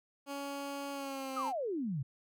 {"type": "tone with pitch glide", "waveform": "15% pulse", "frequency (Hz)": [280.4, 264.7], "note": ["C#4", "C4"], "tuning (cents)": [20, 20], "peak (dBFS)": -32, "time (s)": [0.26, 1.53], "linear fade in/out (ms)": 50, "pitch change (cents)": -100, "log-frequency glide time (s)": [0.92, 1.33]}
{"type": "exponential sweep", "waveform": "sine", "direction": "down", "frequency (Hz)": [1351, 123.47], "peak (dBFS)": -33, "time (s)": [1.36, 2.03], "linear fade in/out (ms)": 10}
{"effects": []}